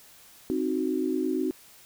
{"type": "chord", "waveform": "sine", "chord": "C diminished", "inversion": "none", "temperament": "equal with one note detuned", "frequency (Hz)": [263, 311.1, 370], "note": ["C4", "Eb4", "Gb4"], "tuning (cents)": [9, 0, 0], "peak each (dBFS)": [-29, -29, -29], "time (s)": [0.5, 1.51], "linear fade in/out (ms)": 0, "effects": ["white hiss -53 dBFS RMS until 1.85 s"]}